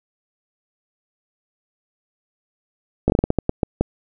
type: slowing click train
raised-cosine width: 2 ms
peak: -3 dBFS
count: 11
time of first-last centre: 3.08-3.81 s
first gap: 18 ms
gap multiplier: 1.29
effects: none